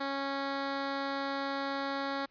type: tone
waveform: 10% pulse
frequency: 275.8 Hz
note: C#4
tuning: 9 cents flat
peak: -24 dBFS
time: 0-2.26 s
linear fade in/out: 10 ms
effects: pink hiss -69 dBFS RMS until 2.3 s + resampled to 11025 Hz